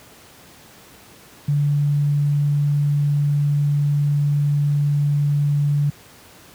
sine tone, 144.9 Hz, D3, 23 cents flat, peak -15 dBFS, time 1.48-5.9 s, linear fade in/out 5 ms, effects pink hiss -46 dBFS RMS until 6.54 s + high-pass 80 Hz 12 dB/octave

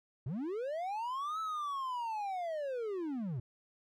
triangle linear two-way sweep, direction up then down, 110 to 1318.5 to 110 Hz, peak -33 dBFS, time 0.26-3.4 s, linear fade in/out 5 ms, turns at 1.4 s, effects none

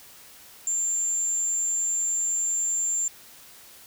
sine tone, 7290 Hz, A#8, 40 cents flat, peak -23 dBFS, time 0.67-3.08 s, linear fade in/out 2 ms, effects white hiss -49 dBFS RMS until 3.86 s

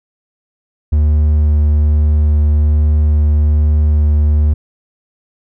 triangle tone, 75.1 Hz, D2, 39 cents sharp, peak -6 dBFS, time 0.92-4.54 s, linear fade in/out 10 ms, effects none

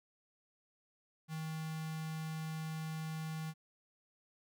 square tone with notch filter, 158.5 Hz, D#3, 32 cents sharp, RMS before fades -41 dBFS, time 1.28-3.54 s, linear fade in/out 50 ms, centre 440 Hz, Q 1.3, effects none

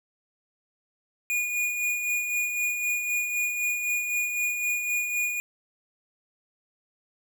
square tone with tremolo, 2445 Hz, D#7, 31 cents flat, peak -24 dBFS, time 1.3-5.4 s, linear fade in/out 0 ms, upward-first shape sine, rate 3.9 Hz, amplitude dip 45%, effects none

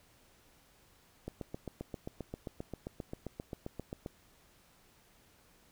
click train, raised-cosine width 2 ms, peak -26 dBFS, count 22, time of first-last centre 1.28-4.061 s, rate 7.55 Hz, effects pink hiss -65 dBFS RMS until 5.71 s

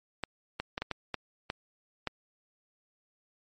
clicks, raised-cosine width 0.3 ms, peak -16 dBFS, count 8, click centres 0.237 / 0.6 / 0.779 / 0.82 / 0.913 / 1.143 / 1.501 / 2.073 s, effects MP3 48 kbps

